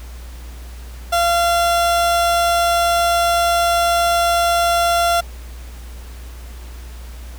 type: tone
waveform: 30% pulse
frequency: 687 Hz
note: F5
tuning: 29 cents flat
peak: -11 dBFS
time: 1.12-5.21 s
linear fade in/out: 10 ms
effects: added 60 Hz sine -31 dBFS peak until 7.38 s + pink hiss -43 dBFS RMS until 7.38 s